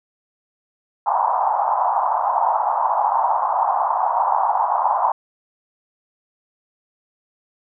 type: band-pass noise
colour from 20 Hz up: white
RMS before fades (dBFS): -19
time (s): 1.06-5.12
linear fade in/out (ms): 5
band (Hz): 740 to 1000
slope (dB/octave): 48
effects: none